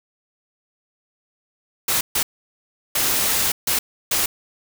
white noise bursts at uneven times, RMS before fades -20 dBFS, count 5, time 1.88-2.01 / 2.15-2.23 / 2.95-3.52 / 3.67-3.79 / 4.11-4.26 s, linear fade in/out 5 ms, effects none

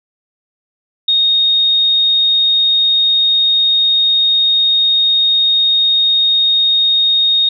sine tone, 3716 Hz, A#7, 6 cents flat, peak -9 dBFS, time 1.08-7.49 s, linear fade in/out 5 ms, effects none

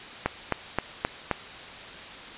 click train, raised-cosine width 0.5 ms, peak -8 dBFS, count 5, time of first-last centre 0.26-1.313 s, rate 3.8 Hz, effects white hiss -41 dBFS RMS until 2.37 s + resampled to 8000 Hz

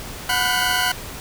20% pulse tone cluster, 733 / 997 / 1442 / 1532 Hz, F#5 / B5 / F#6 / G6, -16 / +16 / -45 / -40 cents, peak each -19 dBFS, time 0.29-0.92 s, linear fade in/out 5 ms, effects pink hiss -34 dBFS RMS until 1.2 s

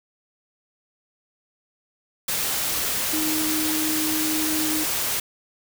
sine tone in noise, 311.3 Hz, D#4, 1 cent sharp, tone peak -25 dBFS, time 3.13-4.84 s, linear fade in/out 5 ms, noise white, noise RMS -25 dBFS, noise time 2.28-5.2 s, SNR -3 dB, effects none

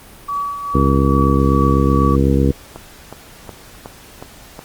sine tone with tremolo, 1140 Hz, C#6, 48 cents sharp, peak -17 dBFS, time 0.28-2.16 s, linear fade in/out 10 ms, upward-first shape triangle, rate 2.4 Hz, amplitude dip 60%
harmonic tone, 68 Hz, C#2, 33 cents flat, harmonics 1 / 2 / 3 / 4 / 5 / 6 / 7, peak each -16 / -17 / -19 / -18 / -22 / -24 / -22 dBFS, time 0.74-2.52 s, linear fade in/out 10 ms
click train, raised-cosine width 1 ms, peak -16 dBFS, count 6, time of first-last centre 2.76-4.592 s, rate 2.73 Hz
effects pink hiss -41 dBFS RMS until 4.64 s + Opus 32 kbps

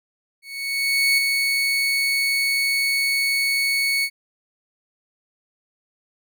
30% pulse tone with ADSR envelope, 2217 Hz, C#7, in tune, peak -12 dBFS, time 0.42-4.1 s, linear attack 760 ms, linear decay 4 ms, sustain -4 dB, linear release 65 ms, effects none

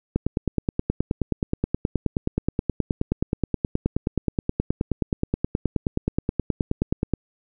click train, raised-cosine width 3 ms, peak -8 dBFS, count 67, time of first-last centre 0.16-7.137 s, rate 9.46 Hz, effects none

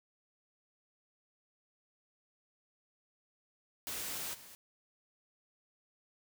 white noise with level steps, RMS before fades -40 / -54 dBFS, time 3.87-4.55 s, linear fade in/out 0 ms, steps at 4.33 s, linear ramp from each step 20 ms, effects none

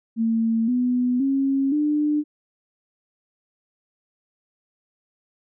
sine tone with pitch steps, 226.2 / 248.1 / 272.1 / 298.5 Hz, A3 / B3 / C#4 / D4, +48 / +8 / -32 / +28 cents, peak -18 dBFS, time 0.16-2.24 s, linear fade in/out 50 ms, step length 520 ms, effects none

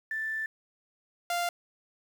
sine / sawtooth tone pair in turn, 1765 / 696.4 Hz, A6 / F5, +5 / -5 cents, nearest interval octave + major third, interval 1610 cents, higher first, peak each -30 / -24 dBFS, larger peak second, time 0.11-0.46 / 1.3-1.49 s, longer first, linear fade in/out 2 ms, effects 9-bit

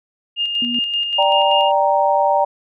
sine tone with tremolo, 2825 Hz, F7, 19 cents sharp, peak -16 dBFS, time 0.36-1.72 s, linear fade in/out 50 ms, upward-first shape square, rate 5.2 Hz, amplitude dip 40%
sine tone, 242 Hz, B3, 35 cents flat, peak -22 dBFS, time 0.62-0.79 s, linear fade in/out 2 ms
sine chord, G minor, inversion second, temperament equal, 587.3 / 784 / 932.3 Hz, D5 / G5 / Bb5, 0 / 0 / 0 cents, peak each -17 dBFS, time 1.18-2.45 s, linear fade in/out 10 ms
effects none

